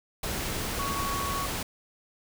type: tone in noise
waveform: sine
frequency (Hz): 1116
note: C#6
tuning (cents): +11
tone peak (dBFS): -31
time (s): 0.79-1.46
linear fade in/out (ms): 5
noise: pink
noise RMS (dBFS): -32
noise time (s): 0.23-1.63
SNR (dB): -2
effects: none